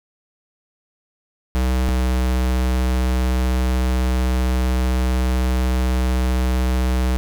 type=tone pair in turn; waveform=square; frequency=63.6 / 63.16 Hz; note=C2 / B1; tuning=-48 / +39 cents; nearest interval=unison; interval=13 cents; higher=first; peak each=-17 dBFS; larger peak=neither; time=1.55-1.89 / 1.89-7.17 s; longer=second; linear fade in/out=0 ms; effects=none